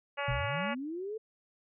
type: harmonic tone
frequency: 283.3 Hz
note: C#4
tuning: 38 cents sharp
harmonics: 2 / 3 / 4 / 5 / 6 / 7 / 8 / 9 / 10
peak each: -37 / -39 / -40 / -41 / -42 / -42 / -43 / -44 / -44 dBFS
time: 0.17-0.75 s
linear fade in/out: 20 ms
type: tone with exponential decay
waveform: sine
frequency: 125.5 Hz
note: B2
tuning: 28 cents sharp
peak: -28 dBFS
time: 0.28-0.68 s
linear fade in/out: 5 ms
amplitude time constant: 86 ms
type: linear sweep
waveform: sine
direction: up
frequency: 32.26 to 450.5 Hz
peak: -35 dBFS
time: 0.3-1.18 s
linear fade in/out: 10 ms
effects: none